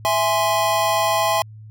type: chord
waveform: square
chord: E augmented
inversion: none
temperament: equal with one note detuned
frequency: 659.3 / 830.6 / 1043.5 Hz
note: E5 / G#5 / B#5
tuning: 0 / 0 / -5 cents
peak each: -22 dBFS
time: 0.05-1.42 s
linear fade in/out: 0 ms
effects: added 108 Hz sine -37 dBFS peak until 1.7 s